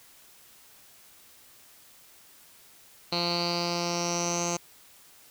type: tone with low-pass filter sweep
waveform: 10% pulse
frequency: 172.8 Hz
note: F3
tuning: 18 cents flat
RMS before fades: -29 dBFS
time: 3.12-4.57 s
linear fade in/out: 5 ms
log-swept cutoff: 4200 to 6600 Hz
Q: 9.3
effects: white hiss -55 dBFS RMS until 5.3 s